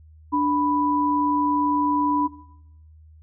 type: tone pair together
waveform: sine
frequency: 293.7 / 988.8 Hz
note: D4 / B5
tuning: 0 / +2 cents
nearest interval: octave + major sixth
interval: 2102 cents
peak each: -21 dBFS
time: 0.32-2.28 s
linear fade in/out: 20 ms
effects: noise-tail reverb RT60 0.8 s tail -18 dB re dry + added 78 Hz sine -46 dBFS peak until 3.22 s